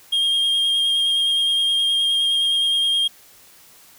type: tone with vibrato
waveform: triangle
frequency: 3228 Hz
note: G#7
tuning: 50 cents flat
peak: -15 dBFS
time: 0.12-3.08 s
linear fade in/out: 10 ms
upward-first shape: sine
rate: 9.6 Hz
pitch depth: 14 cents each way
effects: white hiss -49 dBFS RMS until 3.98 s